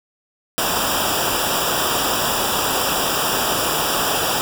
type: noise with comb filter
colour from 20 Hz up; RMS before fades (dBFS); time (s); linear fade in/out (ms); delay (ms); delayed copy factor
pink; -20; 0.58-4.41; 0; 0.47; -0.9
effects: none